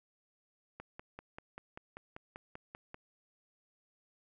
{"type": "click train", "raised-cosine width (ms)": 0.5, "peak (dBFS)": -30, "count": 12, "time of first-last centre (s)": [0.8, 2.944], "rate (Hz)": 5.13, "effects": []}